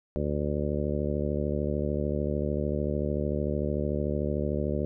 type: harmonic tone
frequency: 73.42 Hz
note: D2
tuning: in tune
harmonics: 1 / 2 / 3 / 4 / 5 / 6 / 7 / 8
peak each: -32 / -33 / -33 / -38 / -34 / -37 / -36 / -36 dBFS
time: 0.16-4.85 s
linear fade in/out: 0 ms
effects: none